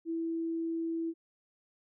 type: tone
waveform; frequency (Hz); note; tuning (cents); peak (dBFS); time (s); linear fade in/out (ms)
sine; 329.6; E4; 0; -31; 0.05-1.14; 50
effects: none